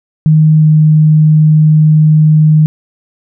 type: tone pair in turn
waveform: sine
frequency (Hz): 155.56 / 154.49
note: D#3 / D#3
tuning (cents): 0 / -12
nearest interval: unison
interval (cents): 12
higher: first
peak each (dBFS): -3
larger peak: neither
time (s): 0.26-0.62 / 0.62-2.66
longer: second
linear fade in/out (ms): 0
effects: none